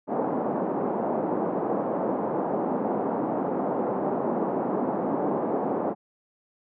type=band-pass noise; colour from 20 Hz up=pink; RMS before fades=-27 dBFS; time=0.07-5.95 s; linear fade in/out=50 ms; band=210 to 900 Hz; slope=24 dB/octave; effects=none